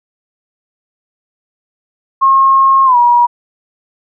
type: tone with pitch glide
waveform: sine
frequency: 1078 to 960.4 Hz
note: C#6 to B5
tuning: -49 to -49 cents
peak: -5 dBFS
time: 2.21-3.27 s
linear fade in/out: 20 ms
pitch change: -200 cents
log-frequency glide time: 2.85-2.97 s
effects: none